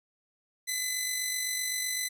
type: tone with amplitude modulation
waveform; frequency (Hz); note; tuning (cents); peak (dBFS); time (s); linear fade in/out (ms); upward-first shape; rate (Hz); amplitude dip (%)
10% pulse; 2013; B6; +33; -19; 0.67-2.09; 20; sine; 47.8; 35
effects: none